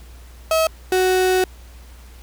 35% pulse tone pair in turn, 643 / 371.1 Hz, E5 / F#4, -43 / +5 cents, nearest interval minor seventh, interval 952 cents, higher first, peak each -13 dBFS, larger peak neither, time 0.51-0.67 / 0.92-1.44 s, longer second, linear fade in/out 2 ms, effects added 60 Hz sine -39 dBFS peak until 2.22 s + pink hiss -49 dBFS RMS until 2.22 s

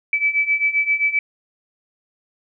sine beating tone pair, 2300 / 2307.6 Hz, D7 / D7, -37 / -31 cents, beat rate 7.6 Hz, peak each -21 / -18 dBFS, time 0.13-1.19 s, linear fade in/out 2 ms, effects none

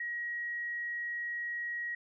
sine tone, 1900 Hz, A#6, 33 cents sharp, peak -34 dBFS, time 0-1.95 s, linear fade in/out 5 ms, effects none

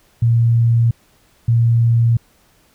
sine tone pair in turn, 116.54 / 116.54 Hz, A#2 / A#2, 0 / 0 cents, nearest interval unison, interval 0 cents, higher neither, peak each -10 dBFS, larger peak neither, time 0.22-0.91 / 1.48-2.17 s, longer neither, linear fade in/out 5 ms, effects pink hiss -55 dBFS RMS until 2.74 s

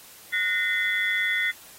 sine tone cluster, 1456 / 1845 / 2044 / 3429 Hz, F#6 / A#6 / C7 / A7, -28 / -18 / -41 / -45 cents, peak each -32 / -26 / -25 / -33 dBFS, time 0.32-1.52 s, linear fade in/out 20 ms, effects white hiss -48 dBFS RMS until 1.78 s + AAC 48 kbps

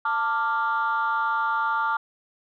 sine chord, D minor, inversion second, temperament equal with one note detuned, 892.3 / 1174.7 / 1396.9 Hz, A5 / D6 / F6, +24 / 0 / 0 cents, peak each -25 dBFS, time 0.05-1.97 s, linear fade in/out 5 ms, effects tanh soft clip ceiling -16 dBFS

